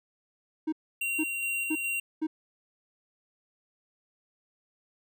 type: tone bursts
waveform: triangle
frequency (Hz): 313.2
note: D#4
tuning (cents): +11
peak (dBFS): -24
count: 4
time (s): 0.67-2.27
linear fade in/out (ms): 10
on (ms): 55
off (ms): 460
type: tone with tremolo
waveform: square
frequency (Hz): 2755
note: F7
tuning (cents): -24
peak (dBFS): -29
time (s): 1.01-2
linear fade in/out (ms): 5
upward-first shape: square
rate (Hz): 2.4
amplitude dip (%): 25
effects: none